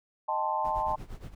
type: chord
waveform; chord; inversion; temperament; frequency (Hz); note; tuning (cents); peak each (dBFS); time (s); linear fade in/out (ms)
sine; A half-diminished seventh; second; equal; 622.3 / 784 / 880 / 1046.5; Eb5 / G5 / A5 / C6; 0 / 0 / 0 / 0; -35 / -35 / -29 / -33; 0.28-0.96; 10
type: noise with tremolo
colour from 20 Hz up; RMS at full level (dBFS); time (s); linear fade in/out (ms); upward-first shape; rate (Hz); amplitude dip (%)
brown; -39; 0.64-1.35; 10; sine; 8.6; 80
effects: none